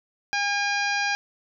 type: harmonic tone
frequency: 810 Hz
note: G#5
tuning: 43 cents flat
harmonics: 1 / 2 / 3 / 4 / 5 / 6 / 7 / 8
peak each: -28 / -26 / -29 / -38 / -38 / -33 / -37 / -46 dBFS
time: 0.33-1.15 s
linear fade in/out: 0 ms
effects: none